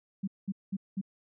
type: tone bursts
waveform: sine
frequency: 194 Hz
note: G3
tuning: 18 cents flat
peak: -29 dBFS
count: 4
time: 0.23-1.014 s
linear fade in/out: 10 ms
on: 46 ms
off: 200 ms
effects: none